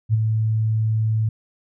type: tone with ADSR envelope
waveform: sine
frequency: 110 Hz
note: A2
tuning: in tune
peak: -12 dBFS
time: 0.09-1.29 s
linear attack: 48 ms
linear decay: 20 ms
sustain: -5 dB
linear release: 4 ms
effects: none